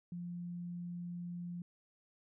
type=tone; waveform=sine; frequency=174.61 Hz; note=F3; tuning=in tune; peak=-40 dBFS; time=0.12-1.62 s; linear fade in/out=2 ms; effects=none